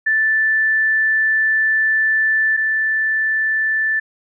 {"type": "tone pair in turn", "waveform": "sine", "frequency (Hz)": [1760, 1760], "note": ["A6", "A6"], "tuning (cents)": [0, 0], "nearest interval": "unison", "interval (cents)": 0, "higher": "neither", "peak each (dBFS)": [-13, -15], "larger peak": "first", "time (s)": [[0.06, 2.57], [2.57, 4]], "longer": "first", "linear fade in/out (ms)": 10, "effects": []}